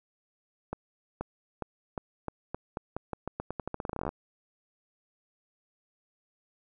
accelerating click train, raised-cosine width 1 ms, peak -19 dBFS, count 27, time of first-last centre 0.73-4.091 s, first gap 480 ms, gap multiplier 0.86, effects none

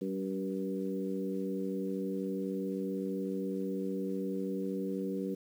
harmonic tone with a mistuned harmonic, 96 Hz, G2, 36 cents flat, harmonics 2 / 3 / 4 / 5, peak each -36 / -38 / -39 / -40 dBFS, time 0.01-5.35 s, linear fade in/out 10 ms, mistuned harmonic 3, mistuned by -22 cents, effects 10-bit

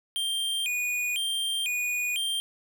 square tone with vibrato, 2794 Hz, F7, in tune, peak -27 dBFS, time 0.16-2.4 s, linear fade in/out 0 ms, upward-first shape square, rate 1 Hz, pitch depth 220 cents each way, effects none

